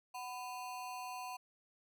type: ring-modulated tone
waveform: square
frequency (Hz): 872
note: A5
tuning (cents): -16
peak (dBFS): -40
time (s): 0.14-1.37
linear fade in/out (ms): 10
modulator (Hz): 128
effects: none